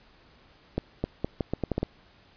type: accelerating click train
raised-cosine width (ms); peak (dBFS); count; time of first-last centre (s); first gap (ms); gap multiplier
2; -13; 9; 0.78-1.83; 260; 0.79
effects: pink hiss -58 dBFS RMS until 2.36 s + resampled to 11025 Hz